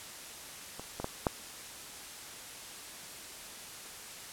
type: clicks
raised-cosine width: 1 ms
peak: -27 / -22 / -19 / -12 dBFS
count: 4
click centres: 0.796 / 1 / 1.044 / 1.268 s
effects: white hiss -46 dBFS RMS until 4.32 s + low-pass 11000 Hz 12 dB/octave